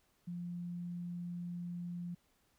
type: tone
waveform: sine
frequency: 174.61 Hz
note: F3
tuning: in tune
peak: -39 dBFS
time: 0.27-2.15 s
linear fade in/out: 10 ms
effects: pink hiss -74 dBFS RMS until 2.58 s